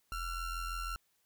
square ring-modulated tone, 697 Hz, F5, 4 cents flat, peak -34 dBFS, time 0.12-0.96 s, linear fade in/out 0 ms, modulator 654 Hz, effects white hiss -75 dBFS RMS until 1.25 s

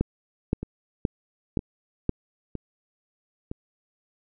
two click trains, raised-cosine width 3 ms, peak -9 / -19 dBFS, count 5 / 4, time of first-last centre 0.01-2.093 / 0.63-3.515 s, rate 1.92 / 1.04 Hz, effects none

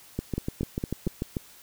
two click trains, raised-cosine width 3 ms, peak -15 / -15 dBFS, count 4 / 9, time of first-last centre 0.38-1.068 / 0.19-1.368 s, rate 4.36 / 6.79 Hz, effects white hiss -52 dBFS RMS until 1.62 s

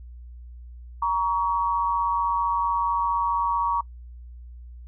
sine tone pair together, 942.6 / 1127 Hz, A#5 / C#6, +19 / +28 cents, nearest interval minor third, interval 309 cents, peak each -23 / -24 dBFS, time 1.02-3.81 s, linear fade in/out 5 ms, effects noise-tail reverb RT60 0.1 s tail -24 dB re dry + added 60 Hz sine -39 dBFS peak until 4.87 s

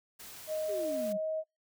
white noise, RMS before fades -48 dBFS, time 0.19-1.13 s, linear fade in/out 10 ms
sine tone with pitch glide, 622.3 to 631.4 Hz, D#5 to D#5, 0 to +25 cents, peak -31 dBFS, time 0.47-1.44 s, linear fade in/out 50 ms, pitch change +25 cents, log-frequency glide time 1.01-1.27 s
sine exponential sweep, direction down, 429.5 to 185.9 Hz, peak -37 dBFS, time 0.68-1.18 s, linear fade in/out 20 ms
effects noise-tail reverb RT60 0.2 s tail -26 dB re dry

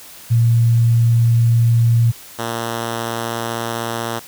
sine / 5% pulse tone pair in turn, 116.54 / 115.91 Hz, A#2 / A#2, 0 / -9 cents, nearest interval unison, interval 9 cents, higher first, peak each -10 dBFS, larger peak neither, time 0.3-2.12 / 2.38-4.2 s, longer neither, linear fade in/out 20 ms, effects white hiss -39 dBFS RMS until 4.27 s

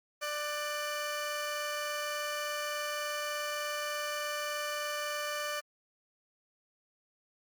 15% pulse tone pair together, 592 / 1491.7 Hz, D5 / F#6, +14 / +14 cents, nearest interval octave + major third, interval 1600 cents, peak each -28 / -34 dBFS, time 0.21-5.61 s, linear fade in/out 20 ms, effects Opus 48 kbps

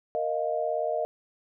sine chord, Bb suspended fourth, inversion none, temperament just, 466.2 / 621.6 / 699.2 Hz, Bb4 / Eb5 / F5, 0 / -2 / +2 cents, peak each -32 / -28 / -31 dBFS, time 0.15-1.05 s, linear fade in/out 0 ms, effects none

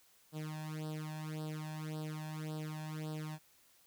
sawtooth tone with flanger, 154.9 Hz, D#3, 7 cents flat, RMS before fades -42 dBFS, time 0.32-3.39 s, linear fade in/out 50 ms, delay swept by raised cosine 0.22 to 1.19 ms, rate 1.8 Hz, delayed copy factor +0.95, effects white hiss -67 dBFS RMS until 3.86 s

